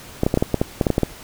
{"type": "clicks", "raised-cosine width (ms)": 2, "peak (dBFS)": -3, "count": 12, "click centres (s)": [0.234, 0.265, 0.341, 0.374, 0.425, 0.543, 0.615, 0.812, 0.868, 0.903, 0.981, 1.033], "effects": ["pink hiss -40 dBFS RMS until 1.23 s"]}